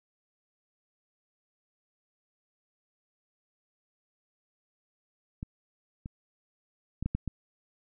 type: clicks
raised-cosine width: 5 ms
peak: -23 / -26 / -20 / -17 / -16 / -20 dBFS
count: 6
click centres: 5.429 / 6.059 / 7.026 / 7.06 / 7.15 / 7.277 s
effects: none